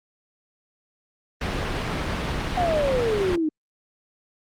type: low-pass noise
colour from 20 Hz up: pink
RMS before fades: -27 dBFS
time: 1.41-3.36 s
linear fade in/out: 5 ms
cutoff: 3600 Hz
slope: 12 dB/octave
type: exponential sweep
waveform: sine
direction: down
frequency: 740 to 301.9 Hz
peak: -20 dBFS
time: 2.57-3.49 s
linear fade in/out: 5 ms
effects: Opus 32 kbps